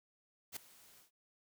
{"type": "noise with ADSR envelope", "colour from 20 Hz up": "white", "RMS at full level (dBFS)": -41, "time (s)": [0.52, 1.11], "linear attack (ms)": 46, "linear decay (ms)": 3, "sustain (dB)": -21, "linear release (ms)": 120, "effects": []}